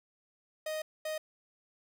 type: tone bursts at uneven times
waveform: 45% pulse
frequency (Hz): 622.3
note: D#5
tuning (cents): 0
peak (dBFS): -34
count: 2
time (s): 0.66-0.82 / 1.05-1.18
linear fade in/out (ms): 5
effects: none